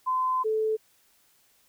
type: tone pair in turn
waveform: sine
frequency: 1026 / 436.5 Hz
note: C6 / A4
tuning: -34 / -14 cents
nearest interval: octave + minor third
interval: 1480 cents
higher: first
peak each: -23 dBFS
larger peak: neither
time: 0.06-0.44 / 0.44-0.77 s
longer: first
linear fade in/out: 20 ms
effects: white hiss -64 dBFS RMS until 1.68 s